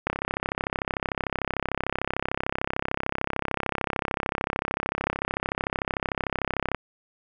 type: click train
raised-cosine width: 0.5 ms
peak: -10 dBFS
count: 224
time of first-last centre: 0.07-6.747 s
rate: 33.4 Hz
effects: none